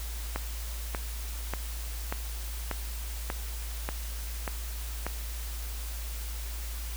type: click train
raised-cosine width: 0.5 ms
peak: -16 dBFS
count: 9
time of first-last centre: 0.36-5.066 s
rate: 1.7 Hz
effects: added 56 Hz sine -34 dBFS peak until 6.96 s + white hiss -43 dBFS RMS until 6.96 s